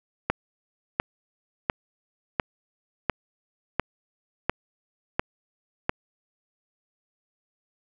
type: click train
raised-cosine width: 0.5 ms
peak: -6 dBFS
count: 9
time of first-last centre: 0.3-5.894 s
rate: 1.43 Hz
effects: none